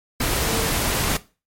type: tone in noise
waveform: sine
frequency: 450.8 Hz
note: A4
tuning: 42 cents sharp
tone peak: -26 dBFS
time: 0.41-0.67 s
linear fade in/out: 5 ms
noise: pink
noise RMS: -22 dBFS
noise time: 0.2-1.17 s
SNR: -7 dB
effects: noise-tail reverb RT60 0.3 s tail -17 dB re dry + MP3 64 kbps

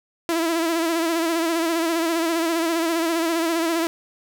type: tone with vibrato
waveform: sawtooth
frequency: 331.2 Hz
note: E4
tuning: 8 cents sharp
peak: -16 dBFS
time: 0.29-3.87 s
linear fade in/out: 0 ms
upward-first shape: sine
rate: 15 Hz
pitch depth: 55 cents each way
effects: none

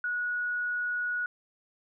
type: tone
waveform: sine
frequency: 1460 Hz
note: F#6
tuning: 24 cents flat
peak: -28 dBFS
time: 0.04-1.26 s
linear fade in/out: 2 ms
effects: none

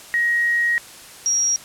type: tone pair in turn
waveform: sine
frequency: 1890 / 5664 Hz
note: A#6 / F8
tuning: +23 / +23 cents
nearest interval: octave + perfect fifth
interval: 1900 cents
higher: second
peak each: -16 dBFS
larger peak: neither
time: 0.14-0.78 / 1.26-1.56 s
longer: first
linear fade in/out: 0 ms
effects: white hiss -41 dBFS RMS until 1.64 s + low-pass 11000 Hz 12 dB/octave

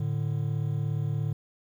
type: tone pair together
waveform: triangle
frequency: 110.6 / 147.65 Hz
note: A2 / D3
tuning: +9 / +10 cents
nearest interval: perfect fourth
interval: 501 cents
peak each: -27 dBFS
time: 0-1.33 s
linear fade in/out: 5 ms
effects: 10-bit

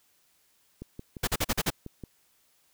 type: click train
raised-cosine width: 3 ms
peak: -26 dBFS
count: 8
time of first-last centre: 0.82-2.037 s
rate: 5.75 Hz
type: noise bursts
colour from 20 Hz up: pink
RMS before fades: -26 dBFS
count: 6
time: 1.23-1.704 s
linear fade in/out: 10 ms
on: 44 ms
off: 42 ms
effects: white hiss -67 dBFS RMS until 2.73 s

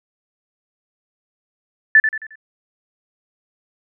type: tone with echo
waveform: sine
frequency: 1754 Hz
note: A6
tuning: 6 cents flat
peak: -6 dBFS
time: 1.95-2 s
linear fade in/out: 2 ms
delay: 89 ms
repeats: 4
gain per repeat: -8 dB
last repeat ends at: 2.356 s
effects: none

